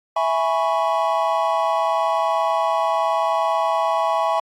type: chord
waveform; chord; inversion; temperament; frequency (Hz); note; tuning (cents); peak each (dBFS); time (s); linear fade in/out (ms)
triangle; C# minor seventh; first; equal; 659.3 / 830.6 / 987.8 / 1108.7; E5 / G#5 / B5 / C#6; 0 / 0 / 0 / 0; -20 / -21 / -22 / -22; 0.16-4.4; 5
effects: AAC 64 kbps